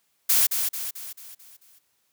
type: noise with echo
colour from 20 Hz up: blue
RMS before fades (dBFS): -19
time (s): 0.29-0.47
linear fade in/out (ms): 10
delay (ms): 220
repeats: 6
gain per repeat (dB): -6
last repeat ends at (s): 1.79
effects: white hiss -70 dBFS RMS until 2.12 s + high-pass 60 Hz 12 dB/octave